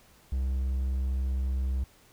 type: tone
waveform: triangle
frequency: 65.41 Hz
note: C2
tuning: in tune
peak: -24 dBFS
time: 0.32-1.84 s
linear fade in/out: 5 ms
effects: pink hiss -59 dBFS RMS until 2.12 s